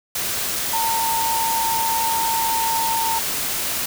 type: tone in noise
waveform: sine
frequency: 909 Hz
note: A#5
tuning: 44 cents flat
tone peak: -20 dBFS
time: 0.73-3.19 s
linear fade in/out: 5 ms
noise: white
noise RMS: -24 dBFS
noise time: 0.15-3.86 s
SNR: +1 dB
effects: none